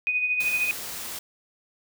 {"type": "tone with tremolo", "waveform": "sine", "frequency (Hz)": 2489, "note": "D#7", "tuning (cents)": 0, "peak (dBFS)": -20, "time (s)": [0.07, 0.71], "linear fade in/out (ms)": 0, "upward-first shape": "sine", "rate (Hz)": 13, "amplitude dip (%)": 50}
{"type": "noise", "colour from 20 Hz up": "white", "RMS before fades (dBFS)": -35, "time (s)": [0.4, 1.19], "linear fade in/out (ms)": 5}
{"effects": []}